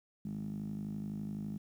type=tone with band-pass filter; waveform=10% pulse; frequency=51.91 Hz; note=G#1; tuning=in tune; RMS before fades=-40 dBFS; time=0.25-1.58 s; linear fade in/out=5 ms; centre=190 Hz; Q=6.2; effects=11-bit